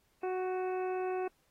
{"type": "harmonic tone with a mistuned harmonic", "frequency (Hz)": 370, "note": "F#4", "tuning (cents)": 0, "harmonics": [1, 2, 3, 4, 5, 6, 7], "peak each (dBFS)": [-33, -38, -47, -49, -56, -58, -51], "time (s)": [0.23, 1.28], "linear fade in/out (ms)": 5, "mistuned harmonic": 4, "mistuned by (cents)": 17, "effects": ["pink hiss -73 dBFS RMS until 1.5 s", "AAC 48 kbps"]}